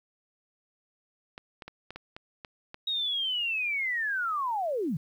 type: clicks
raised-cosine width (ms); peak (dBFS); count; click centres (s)
0.3; -25; 8; 1.379 / 1.622 / 1.68 / 1.906 / 1.96 / 2.165 / 2.448 / 2.744
type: linear sweep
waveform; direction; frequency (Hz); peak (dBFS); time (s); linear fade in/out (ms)
sine; down; 3800 to 130.81; -27; 2.87-4.97; 5
effects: 10-bit